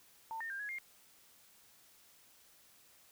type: tone with pitch steps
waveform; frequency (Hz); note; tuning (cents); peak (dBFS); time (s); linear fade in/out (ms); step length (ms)
sine; 898 / 1824 / 1595 / 1674 / 2120; A5 / A#6 / G6 / G#6 / C7; +35 / -38 / +30 / +13 / +22; -39; 0.31-0.785; 0; 95
effects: white hiss -64 dBFS RMS until 3.11 s